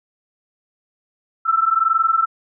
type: tone pair together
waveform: sine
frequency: 1317.5 / 1339 Hz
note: E6 / E6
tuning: -1 / +27 cents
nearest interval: unison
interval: 28 cents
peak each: -17 dBFS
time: 1.45-2.26 s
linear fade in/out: 20 ms
effects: none